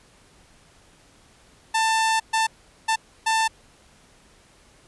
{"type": "tone bursts at uneven times", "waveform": "sawtooth", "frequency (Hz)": 890, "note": "A5", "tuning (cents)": 20, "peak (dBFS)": -15, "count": 4, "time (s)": [[1.74, 2.2], [2.33, 2.47], [2.88, 2.96], [3.26, 3.48]], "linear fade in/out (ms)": 10, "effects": ["pink hiss -55 dBFS RMS until 4.87 s", "resampled to 24000 Hz"]}